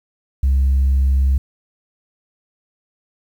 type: tone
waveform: sine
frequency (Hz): 67.2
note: C2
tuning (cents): +47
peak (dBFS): -10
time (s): 0.43-1.38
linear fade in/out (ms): 5
effects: tanh soft clip ceiling -10 dBFS + 8-bit